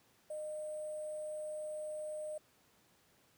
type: tone with sample-and-hold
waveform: sine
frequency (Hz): 612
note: D#5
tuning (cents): -29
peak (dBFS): -39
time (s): 0.3-2.38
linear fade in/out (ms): 5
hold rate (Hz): 8820
effects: pink hiss -69 dBFS RMS until 3.37 s + high-pass 100 Hz 12 dB/octave